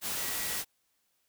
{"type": "tone in noise", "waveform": "sine", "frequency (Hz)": 1927, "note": "B6", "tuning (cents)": -43, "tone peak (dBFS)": -44, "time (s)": [0.16, 0.63], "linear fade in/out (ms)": 50, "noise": "white", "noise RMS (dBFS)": -34, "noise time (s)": [0.01, 0.65], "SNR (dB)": -13, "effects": ["white hiss -75 dBFS RMS until 1.28 s"]}